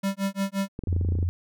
square tone with tremolo, 196 Hz, G3, in tune, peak -23 dBFS, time 0.03-0.69 s, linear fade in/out 10 ms, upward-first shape sine, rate 5.7 Hz, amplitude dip 100%
clicks, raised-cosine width 3 ms, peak -19 dBFS, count 12, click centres 0.791 / 0.837 / 0.873 / 0.928 / 0.964 / 1.012 / 1.049 / 1.088 / 1.122 / 1.153 / 1.188 / 1.228 s
sine tone, 87.31 Hz, F2, in tune, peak -22 dBFS, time 0.88-1.29 s, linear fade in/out 0 ms
effects none

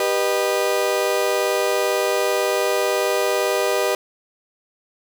35% pulse chord, G augmented, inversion none, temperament just, 392 / 490 / 612.5 Hz, G4 / B4 / D#5, 0 / -14 / -27 cents, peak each -21 dBFS, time 0-3.95 s, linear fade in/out 2 ms, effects none

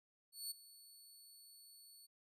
15% pulse tone with ADSR envelope, 4435 Hz, C#8, in tune, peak -34 dBFS, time 0.32-2.07 s, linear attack 190 ms, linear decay 13 ms, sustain -18 dB, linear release 18 ms, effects resampled to 32000 Hz

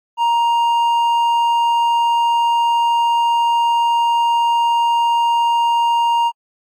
sine tone with hard clipping, 937 Hz, A#5, 9 cents sharp, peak -14 dBFS, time 0.17-6.32 s, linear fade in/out 50 ms, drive 5 dB, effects AAC 64 kbps

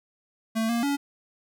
square tone with pitch steps, 223.5 / 234.4 / 282.9 Hz, A3 / A#3 / C#4, +27 / +10 / +35 cents, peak -24 dBFS, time 0.55-0.97 s, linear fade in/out 20 ms, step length 140 ms, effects none

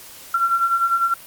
sine beating tone pair, 1355 / 1365 Hz, E6 / F6, +47 / -40 cents, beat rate 10 Hz, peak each -23 / -17 dBFS, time 0.34-1.14 s, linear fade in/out 5 ms, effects white hiss -41 dBFS RMS until 1.26 s + Opus 48 kbps

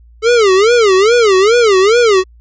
square tone with vibrato, 425.4 Hz, G#4, 42 cents sharp, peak -7 dBFS, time 0.22-2.24 s, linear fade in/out 50 ms, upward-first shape sine, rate 2.4 Hz, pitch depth 230 cents each way, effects added 58 Hz sine -39 dBFS peak until 2.4 s + resampled to 16000 Hz

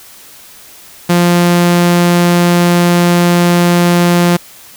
sawtooth tone, 174.4 Hz, F3, 2 cents flat, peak -3 dBFS, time 1.09-4.37 s, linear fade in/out 10 ms, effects white hiss -37 dBFS RMS until 4.76 s

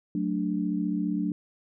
sine chord, D major, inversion first, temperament equal, 185 / 220 / 293.7 Hz, F#3 / A3 / D4, 0 / 0 / 0 cents, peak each -29 / -31 / -29 dBFS, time 0.15-1.32 s, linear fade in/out 2 ms, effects none

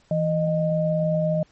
sine tone pair together, 163.9 / 617.3 Hz, E3 / D#5, -10 / -14 cents, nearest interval octave + major seventh, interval 2296 cents, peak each -22 dBFS, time 0.11-1.43 s, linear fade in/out 2 ms, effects pink hiss -60 dBFS RMS until 1.51 s + MP3 32 kbps

